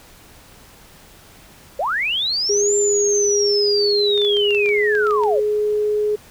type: linear two-way sweep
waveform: sine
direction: up then down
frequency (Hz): 491.3 to 7340 to 491.3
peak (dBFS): -18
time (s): 1.79-5.4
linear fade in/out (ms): 5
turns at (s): 2.75
type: tone with pitch glide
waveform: sine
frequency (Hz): 410.1 to 420.7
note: G#4 to G#4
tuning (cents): -22 to +22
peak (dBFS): -16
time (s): 2.49-6.16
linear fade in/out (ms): 10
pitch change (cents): +44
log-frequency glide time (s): 4.62-4.94
type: clicks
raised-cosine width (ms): 0.2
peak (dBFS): -17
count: 12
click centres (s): 4.177 / 4.218 / 4.249 / 4.369 / 4.507 / 4.548 / 4.66 / 4.69 / 4.952 / 5.069 / 5.109 / 5.236
effects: pink hiss -46 dBFS RMS until 6.3 s